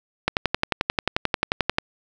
click train, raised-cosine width 0.3 ms, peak -3 dBFS, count 18, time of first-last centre 0.28-1.784 s, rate 11.3 Hz, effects none

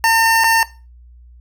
25% pulse tone with dropouts, 906 Hz, A#5, 50 cents flat, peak -7 dBFS, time 0.04-0.63 s, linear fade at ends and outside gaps 1 ms, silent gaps 0.438-0.442 s, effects noise-tail reverb RT60 0.3 s tail -17 dB re dry + added 60 Hz sine -40 dBFS peak until 1.4 s

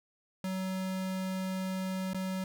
square tone with dropouts, 188.1 Hz, F#3, 29 cents sharp, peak -33 dBFS, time 0.44-2.44 s, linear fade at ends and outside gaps 2 ms, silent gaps 2.134-2.145 s, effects none

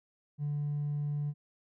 sine tone with hard clipping, 146.3 Hz, D3, 6 cents flat, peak -31 dBFS, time 0.38-1.34 s, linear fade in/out 50 ms, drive 1 dB, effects none

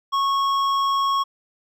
sine tone with hard clipping, 1100 Hz, C#6, 14 cents flat, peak -20 dBFS, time 0.12-1.24 s, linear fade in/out 20 ms, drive 9 dB, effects none

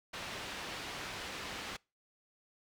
white low-pass noise, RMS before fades -43 dBFS, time 0.13-1.77 s, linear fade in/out 10 ms, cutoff 3300 Hz, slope 12 dB/octave, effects noise-tail reverb RT60 0.3 s tail -26 dB re dry

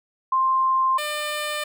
sine / 10% pulse tone pair in turn, 1051 / 599 Hz, C6 / D5, +7 / +34 cents, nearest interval minor seventh, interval 973 cents, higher first, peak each -17 / -17 dBFS, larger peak neither, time 0.32-0.98 / 0.98-1.64 s, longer neither, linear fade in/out 5 ms, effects none

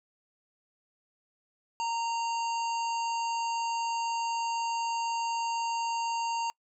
harmonic tone, 926 Hz, A#5, 12 cents flat, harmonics 1 / 3 / 5 / 7 / 8, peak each -29 / -39 / -43 / -46 / -47 dBFS, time 1.8-6.5 s, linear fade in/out 0 ms, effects noise-tail reverb RT60 0.1 s tail -26 dB re dry

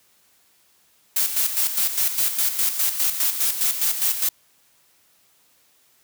blue noise with tremolo, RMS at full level -20 dBFS, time 1.16-4.29 s, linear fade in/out 5 ms, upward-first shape square, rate 4.9 Hz, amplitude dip 60%, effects white hiss -60 dBFS RMS until 6.03 s + high-pass 60 Hz 12 dB/octave

